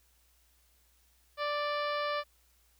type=harmonic tone; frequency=587.3 Hz; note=D5; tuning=in tune; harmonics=1 / 2 / 3 / 4 / 5 / 6 / 7 / 8 / 9; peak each=-34 / -34 / -40 / -43 / -46 / -47 / -48 / -49 / -53 dBFS; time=1.37-2.24 s; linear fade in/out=50 ms; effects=added 60 Hz sine -68 dBFS peak until 2.79 s + white hiss -69 dBFS RMS until 2.79 s